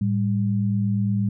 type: tone pair together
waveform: sine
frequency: 110 / 198.62 Hz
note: A2 / G3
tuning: 0 / +23 cents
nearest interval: minor seventh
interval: 1023 cents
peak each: -22 dBFS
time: 0.01-1.29 s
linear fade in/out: 5 ms
effects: none